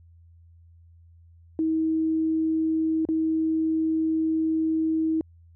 sine tone with dropouts, 319.4 Hz, D#4, 45 cents sharp, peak -21 dBFS, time 1.59-5.21 s, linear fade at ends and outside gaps 1 ms, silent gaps 3.052-3.088 s, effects added 84 Hz sine -50 dBFS peak until 5.55 s

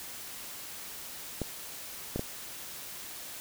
clicks, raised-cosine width 2 ms, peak -18 dBFS, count 3, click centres 1.417 / 2.16 / 2.194 s, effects white hiss -43 dBFS RMS until 3.4 s

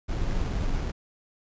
brown noise with sample-and-hold, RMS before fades -27 dBFS, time 0.08-0.92 s, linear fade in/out 20 ms, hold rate 3675 Hz, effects resampled to 16000 Hz

